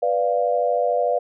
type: chord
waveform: sine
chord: B diminished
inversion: none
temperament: equal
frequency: 493.9 / 587.3 / 698.5 Hz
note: B4 / D5 / F5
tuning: 0 / 0 / 0 cents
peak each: -22 dBFS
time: 0.02-1.19 s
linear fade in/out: 10 ms
effects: none